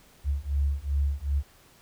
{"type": "beating tone pair", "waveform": "sine", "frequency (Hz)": [69.3, 71.9], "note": ["C#2", "D2"], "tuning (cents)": [0, -36], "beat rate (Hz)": 2.6, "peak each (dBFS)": -27, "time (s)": [0.24, 1.43], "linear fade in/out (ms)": 50, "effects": ["pink hiss -57 dBFS RMS until 1.81 s"]}